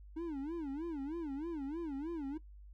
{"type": "tone with vibrato", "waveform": "triangle", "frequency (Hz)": 304.6, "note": "D#4", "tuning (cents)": -37, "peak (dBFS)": -35, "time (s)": [0.16, 2.38], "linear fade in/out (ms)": 10, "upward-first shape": "sine", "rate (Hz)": 3.2, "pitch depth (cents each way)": 210, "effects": ["noise-tail reverb RT60 0.1 s tail -17 dB re dry", "added 50 Hz sine -51 dBFS peak until 2.73 s"]}